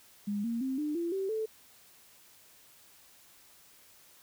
sine tone with pitch steps, 204.6 / 232.3 / 263.8 / 299.6 / 340.1 / 386.2 / 438.6 Hz, G#3 / A#3 / C4 / D4 / F4 / G4 / A4, -26 / -6 / +14 / +35 / -46 / -26 / -6 cents, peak -30 dBFS, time 0.27-1.46 s, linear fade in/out 10 ms, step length 170 ms, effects white hiss -59 dBFS RMS until 4.22 s

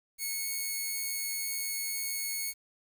5% pulse tone, 2201 Hz, C#7, 13 cents flat, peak -22 dBFS, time 0.18-2.54 s, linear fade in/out 50 ms, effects 9-bit

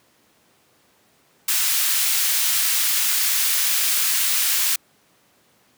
white high-pass noise, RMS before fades -20 dBFS, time 1.48-4.76 s, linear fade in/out 5 ms, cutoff 1600 Hz, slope 12 dB/octave, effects pink hiss -59 dBFS RMS until 5.77 s + high-pass 150 Hz 12 dB/octave

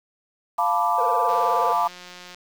sine chord, B half-diminished seventh, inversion second, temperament equal, 698.5 / 880 / 987.8 / 1174.7 Hz, F5 / A5 / B5 / D6, 0 / 0 / 0 / 0 cents, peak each -24 dBFS, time 0.58-1.88 s, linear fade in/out 10 ms
triangle tone with vibrato, 493.9 Hz, B4, in tune, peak -24 dBFS, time 0.98-1.73 s, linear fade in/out 5 ms, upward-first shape sine, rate 19 Hz, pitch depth 110 cents each way
click train, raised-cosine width 0.2 ms, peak -24 dBFS, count 190, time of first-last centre 1.29-2.346 s, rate 179 Hz
effects 7-bit

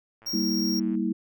click train, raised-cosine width 0.5 ms, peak -38 dBFS, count 83, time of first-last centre 0.22-0.952 s, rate 112 Hz
square tone, 5588 Hz, F8, in tune, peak -29 dBFS, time 0.26-0.8 s, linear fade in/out 10 ms
sine chord, E diminished, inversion first, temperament equal with one note detuned, 196 / 233.1 / 323 Hz, G3 / Bb3 / E4, 0 / 0 / -35 cents, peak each -28 dBFS, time 0.33-1.13 s, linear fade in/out 10 ms
effects none

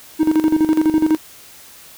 triangle tone with tremolo, 313.3 Hz, D#4, 12 cents sharp, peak -8 dBFS, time 0.19-1.17 s, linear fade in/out 20 ms, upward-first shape square, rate 12 Hz, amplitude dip 70%, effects white hiss -42 dBFS RMS until 1.97 s

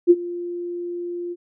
sine tone with ADSR envelope, 349.2 Hz, F4, in tune, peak -6 dBFS, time 0.07-1.36 s, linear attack 34 ms, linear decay 44 ms, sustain -20 dB, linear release 41 ms, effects none

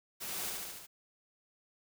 white noise with echo, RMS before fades -41 dBFS, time 0.2-0.51 s, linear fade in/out 20 ms, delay 72 ms, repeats 5, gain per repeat -2 dB, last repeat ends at 0.87 s, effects none

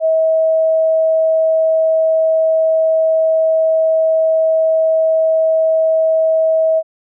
sine tone, 642 Hz, E5, 46 cents flat, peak -10 dBFS, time 0-6.83 s, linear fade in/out 50 ms, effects none

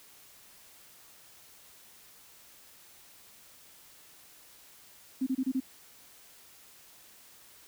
sine tone bursts, 261.6 Hz, C4, in tune, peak -26 dBFS, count 5, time 5.21-5.603 s, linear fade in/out 10 ms, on 57 ms, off 27 ms, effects white hiss -56 dBFS RMS until 7.67 s

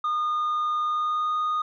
sine tone with pitch glide, 1222 to 1234.1 Hz, D#6 to D#6, -32 to -15 cents, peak -20 dBFS, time 0.04-1.62 s, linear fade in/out 5 ms, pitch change +17 cents, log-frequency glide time 0.84-1.35 s, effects tanh soft clip ceiling -22 dBFS

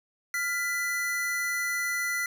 square tone pair together, 1400 / 1992.4 Hz, F6 / B6, +4 / +15 cents, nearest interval tritone, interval 611 cents, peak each -34 / -29 dBFS, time 0.34-2.26 s, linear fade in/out 2 ms, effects none

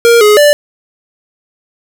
square tone with pitch steps, 468.5 / 419.8 / 587 Hz, A#4 / G#4 / D5, +9 / +19 / -1 cents, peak -4 dBFS, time 0.05-0.53 s, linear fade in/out 0 ms, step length 160 ms, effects none

